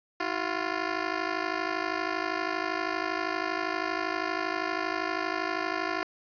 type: ring-modulated tone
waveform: 10% pulse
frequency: 350 Hz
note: F4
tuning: 4 cents sharp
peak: -17 dBFS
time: 0.2-6.03 s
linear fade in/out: 0 ms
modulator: 26.3 Hz
effects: resampled to 11025 Hz + 8-bit